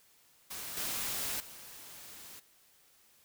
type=noise with level steps; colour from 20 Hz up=white; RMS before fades=-42 / -36 / -50 dBFS; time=0.5-2.4 s; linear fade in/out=10 ms; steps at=0.77 / 1.4 s; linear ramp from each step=2 ms; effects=white hiss -65 dBFS RMS until 3.24 s